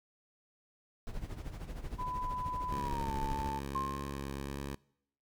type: noise with tremolo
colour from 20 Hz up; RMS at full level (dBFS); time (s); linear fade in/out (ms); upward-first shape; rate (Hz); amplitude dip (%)
brown; -38; 1.07-3.5; 0; sine; 13; 70
type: tone with pitch glide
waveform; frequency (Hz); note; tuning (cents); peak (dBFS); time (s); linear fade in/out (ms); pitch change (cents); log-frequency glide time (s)
sine; 1000 to 885.8; B5 to A5; +21 to +11; -36; 1.98-3.6; 20; -210; 2.76-3.14
type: tone with vibrato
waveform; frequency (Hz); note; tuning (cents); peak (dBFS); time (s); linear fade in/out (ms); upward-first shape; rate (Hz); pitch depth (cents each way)
10% pulse; 69.3; C#2; 0; -30; 2.71-4.75; 5; triangle; 1.7; 17
type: tone with exponential decay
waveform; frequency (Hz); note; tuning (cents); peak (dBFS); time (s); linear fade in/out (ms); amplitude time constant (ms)
sine; 1061; C6; +24; -30; 3.75-4.54; 5; 170
effects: noise-tail reverb RT60 0.7 s tail -23 dB re dry